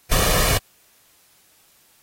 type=noise with comb filter; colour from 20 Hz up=pink; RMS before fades=-18 dBFS; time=0.11-0.58 s; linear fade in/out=10 ms; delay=1.7 ms; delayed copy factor=+0.6; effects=white hiss -57 dBFS RMS until 2.02 s + AAC 48 kbps